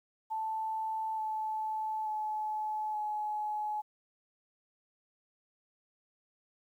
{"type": "tone with pitch steps", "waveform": "sine", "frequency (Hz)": [880, 868.9, 857.9, 847.1], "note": ["A5", "A5", "A5", "G#5"], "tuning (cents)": [0, -22, -44, 34], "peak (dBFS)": -32, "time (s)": [0.3, 3.82], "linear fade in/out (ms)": 20, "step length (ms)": 880, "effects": ["11-bit"]}